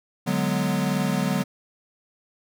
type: chord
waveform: square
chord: G# half-diminished seventh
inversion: second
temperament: equal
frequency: 146.83 / 185 / 207.7 / 246.9 Hz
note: D3 / F#3 / G#3 / B3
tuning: 0 / 0 / 0 / 0 cents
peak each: -29 / -26 / -29 / -29 dBFS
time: 0.26-1.44 s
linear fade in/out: 20 ms
effects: none